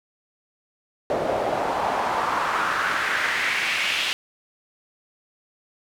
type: noise with band-pass filter sweep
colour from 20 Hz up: pink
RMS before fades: -24 dBFS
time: 1.1-4.13 s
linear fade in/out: 0 ms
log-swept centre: 530 to 2900 Hz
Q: 2.5
effects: none